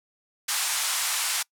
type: band-pass noise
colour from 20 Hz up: white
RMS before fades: -27 dBFS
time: 0.48-1.43 s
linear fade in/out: 10 ms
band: 800 to 11000 Hz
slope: 24 dB/octave
effects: noise-tail reverb RT60 0.1 s tail -25 dB re dry